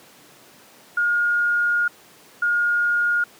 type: tone pair in turn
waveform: sine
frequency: 1426 / 1426 Hz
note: F6 / F6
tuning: +36 / +36 cents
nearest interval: unison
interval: 0 cents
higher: neither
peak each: -17 dBFS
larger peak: neither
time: 0.97-1.88 / 2.42-3.24 s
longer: first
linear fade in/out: 5 ms
effects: pink hiss -49 dBFS RMS until 3.39 s + high-pass 200 Hz 12 dB/octave